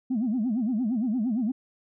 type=tone with vibrato; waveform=sine; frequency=233.1 Hz; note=A#3; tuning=in tune; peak=-22 dBFS; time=0.1-1.52 s; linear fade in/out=10 ms; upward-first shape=sine; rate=8.7 Hz; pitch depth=220 cents each way; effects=tanh soft clip ceiling -20 dBFS